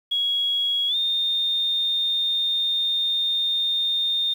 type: tone with pitch glide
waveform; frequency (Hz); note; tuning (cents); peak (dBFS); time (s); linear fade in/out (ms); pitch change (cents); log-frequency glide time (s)
sine; 3322 to 3644; G#7 to A#7; 0 to -40; -20; 0.11-4.34; 10; +160; 0.88-0.96
effects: 8-bit